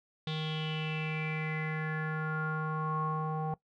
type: tone with low-pass filter sweep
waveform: square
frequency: 156.2 Hz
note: D#3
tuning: 7 cents sharp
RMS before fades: -34 dBFS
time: 0.27-3.54 s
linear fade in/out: 2 ms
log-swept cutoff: 3600 to 870 Hz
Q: 7.4
effects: noise-tail reverb RT60 0.1 s tail -19 dB re dry